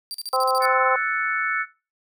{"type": "tone bursts", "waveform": "sawtooth", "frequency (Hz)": 4697, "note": "D8", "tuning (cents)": -1, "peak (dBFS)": -26, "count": 8, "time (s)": [0.11, 0.654], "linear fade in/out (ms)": 0, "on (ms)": 33, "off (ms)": 40}
{"type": "harmonic tone", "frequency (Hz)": 260, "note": "C4", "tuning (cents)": -11, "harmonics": [2, 3, 4, 5], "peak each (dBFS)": [-24, -24, -24, -24], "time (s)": [0.33, 0.96], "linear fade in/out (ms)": 5}
{"type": "chord", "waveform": "sine", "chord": "F# minor seventh", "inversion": "third", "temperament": "equal", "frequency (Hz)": [1318.5, 1480, 1760, 2217], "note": ["E6", "F#6", "A6", "C#7"], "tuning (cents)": [0, 0, 0, 0], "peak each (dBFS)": -27, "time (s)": [0.6, 1.66], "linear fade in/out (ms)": 50}
{"effects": ["noise-tail reverb RT60 0.3 s tail -19 dB re dry"]}